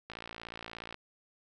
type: click train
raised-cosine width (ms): 0.3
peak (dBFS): -26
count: 49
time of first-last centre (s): 0.1-0.944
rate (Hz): 56.9
effects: none